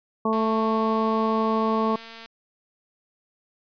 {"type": "harmonic tone", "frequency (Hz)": 220.9, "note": "A3", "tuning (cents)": 7, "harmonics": [1, 2, 3, 4, 5], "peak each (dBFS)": [-24, -26, -30, -30, -26], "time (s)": [0.25, 1.96], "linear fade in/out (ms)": 5}
{"type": "click train", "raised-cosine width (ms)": 0.2, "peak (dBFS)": -25, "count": 439, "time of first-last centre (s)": [0.33, 2.26], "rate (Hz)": 227}
{"effects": ["resampled to 11025 Hz"]}